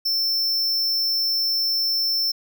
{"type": "tone", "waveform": "square", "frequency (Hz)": 5350, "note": "E8", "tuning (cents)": 25, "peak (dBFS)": -20, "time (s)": [0.05, 2.32], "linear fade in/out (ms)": 10, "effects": []}